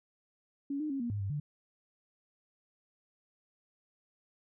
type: tone with pitch steps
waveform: sine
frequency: 280.3 / 304.9 / 273.4 / 237.5 / 102.8 / 98.4 / 147 Hz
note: C#4 / D#4 / C#4 / A#3 / G#2 / G2 / D3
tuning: +19 / -35 / -24 / +33 / -17 / +7 / +2 cents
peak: -32 dBFS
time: 0.7-1.4 s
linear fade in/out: 5 ms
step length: 100 ms
effects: none